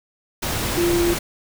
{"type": "tone in noise", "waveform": "sine", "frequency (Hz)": 344.6, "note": "F4", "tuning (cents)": -23, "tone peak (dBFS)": -17, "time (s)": [0.77, 1.14], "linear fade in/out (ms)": 10, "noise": "pink", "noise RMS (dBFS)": -24, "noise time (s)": [0.42, 1.19], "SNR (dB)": 4, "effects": []}